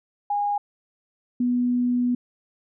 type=tone pair in turn; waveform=sine; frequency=819 / 245.5 Hz; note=G#5 / B3; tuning=-24 / -10 cents; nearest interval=octave + major sixth; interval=2086 cents; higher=first; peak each=-21 / -19 dBFS; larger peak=second; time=0.3-0.58 / 1.4-2.15 s; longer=second; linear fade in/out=5 ms; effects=none